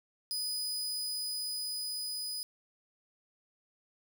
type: tone with level ramp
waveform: sawtooth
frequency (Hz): 4978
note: D#8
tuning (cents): 0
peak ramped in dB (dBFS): -30 to -33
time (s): 0.31-2.43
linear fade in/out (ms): 0
effects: none